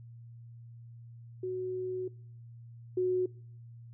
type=tone pair in turn; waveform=sine; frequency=370 / 367.2 Hz; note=F#4 / F#4; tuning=0 / -13 cents; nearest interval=unison; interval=13 cents; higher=first; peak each=-32 / -26 dBFS; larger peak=second; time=1.43-2.08 / 2.97-3.26 s; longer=first; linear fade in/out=5 ms; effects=noise-tail reverb RT60 0.6 s tail -24 dB re dry + added 117 Hz sine -47 dBFS peak until 3.93 s